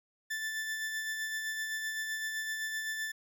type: tone with tremolo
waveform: 40% pulse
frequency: 1760 Hz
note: A6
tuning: in tune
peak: -32 dBFS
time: 0.3-3.12 s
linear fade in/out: 10 ms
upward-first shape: sine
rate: 7.8 Hz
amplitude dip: 35%
effects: none